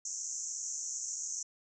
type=band-pass noise; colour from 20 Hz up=pink; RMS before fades=-39 dBFS; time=0.05-1.43 s; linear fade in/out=5 ms; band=5900 to 7300 Hz; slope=96 dB/octave; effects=none